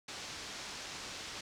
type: low-pass noise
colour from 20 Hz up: white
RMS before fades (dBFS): -45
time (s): 0.08-1.41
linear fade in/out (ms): 5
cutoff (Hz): 6300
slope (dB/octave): 24
effects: none